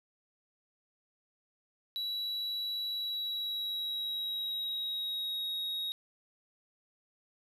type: tone with pitch glide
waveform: triangle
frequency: 3918 to 3776 Hz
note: B7 to A#7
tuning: -15 to +22 cents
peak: -32 dBFS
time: 1.96-5.92 s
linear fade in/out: 0 ms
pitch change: -63 cents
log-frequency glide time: 2.88-5.48 s
effects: none